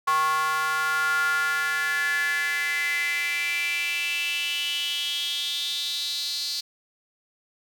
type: tone with high-pass filter sweep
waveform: square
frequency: 156.3 Hz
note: D#3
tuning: 8 cents sharp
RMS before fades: -26 dBFS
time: 0.07-6.61 s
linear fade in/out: 10 ms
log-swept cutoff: 1100 to 4400 Hz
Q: 6.9
effects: none